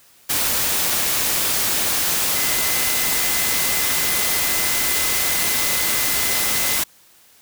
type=tone in noise; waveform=sine; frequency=2038 Hz; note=C7; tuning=46 cents flat; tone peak=-29 dBFS; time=2.35-6.79 s; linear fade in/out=10 ms; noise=white; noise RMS=-20 dBFS; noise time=0.29-6.84 s; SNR=-12 dB; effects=white hiss -52 dBFS RMS until 7.41 s